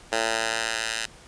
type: tone with high-pass filter sweep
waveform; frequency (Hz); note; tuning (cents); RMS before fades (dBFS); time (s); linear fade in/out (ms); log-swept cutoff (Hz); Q
10% pulse; 112.7; A2; +42; -27; 0.12-1.06; 5; 650 to 2100; 0.77
effects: pink hiss -49 dBFS RMS until 1.27 s + resampled to 22050 Hz